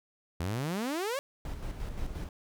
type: exponential sweep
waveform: sawtooth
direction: up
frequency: 79.6 to 576 Hz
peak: -27 dBFS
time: 0.4-1.19 s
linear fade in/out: 0 ms
type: noise with tremolo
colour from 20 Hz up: brown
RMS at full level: -35 dBFS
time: 1.45-2.29 s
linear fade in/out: 2 ms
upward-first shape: square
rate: 5.7 Hz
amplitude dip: 45%
effects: none